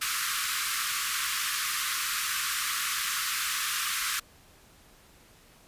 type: high-pass noise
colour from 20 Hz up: pink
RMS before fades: -30 dBFS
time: 0.01-4.2 s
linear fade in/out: 10 ms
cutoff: 1100 Hz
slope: 96 dB/octave
effects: pink hiss -57 dBFS RMS until 5.67 s + resampled to 32000 Hz